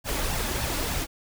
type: noise with flanger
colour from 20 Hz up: pink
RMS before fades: -28 dBFS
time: 0.04-1.07 s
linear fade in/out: 50 ms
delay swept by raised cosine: 1.1 to 3.6 ms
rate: 3.4 Hz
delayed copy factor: +0.55
effects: none